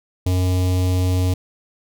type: tone with notch filter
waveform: square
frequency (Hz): 91.5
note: F#2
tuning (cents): -19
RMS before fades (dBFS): -18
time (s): 0.26-1.34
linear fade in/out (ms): 5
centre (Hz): 1500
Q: 0.64
effects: none